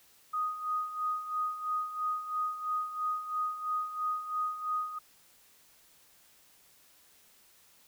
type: tone with tremolo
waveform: sine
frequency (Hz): 1244.5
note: D#6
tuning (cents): 0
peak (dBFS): -28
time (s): 0.33-4.99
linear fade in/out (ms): 10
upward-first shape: sine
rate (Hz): 3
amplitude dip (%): 70
effects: white hiss -62 dBFS RMS until 7.87 s